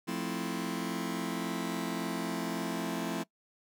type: chord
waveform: sawtooth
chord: F major seventh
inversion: none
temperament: just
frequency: 174.61 / 218.3 / 261.9 / 327.4 Hz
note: F3 / A3 / C4 / E4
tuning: 0 / -13 / +2 / -12 cents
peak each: -34 dBFS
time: 0.07-3.24 s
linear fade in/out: 20 ms
effects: noise-tail reverb RT60 0.1 s tail -21 dB re dry